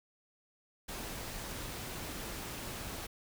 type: noise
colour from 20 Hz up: pink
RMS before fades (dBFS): -42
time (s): 0.88-3.07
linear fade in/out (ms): 10
effects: none